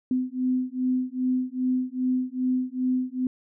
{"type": "beating tone pair", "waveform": "sine", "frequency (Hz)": [253.6, 256.1], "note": ["B3", "C4"], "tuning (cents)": [46, -37], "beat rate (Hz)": 2.5, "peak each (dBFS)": -26, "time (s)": [0.11, 3.27], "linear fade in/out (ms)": 2, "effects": []}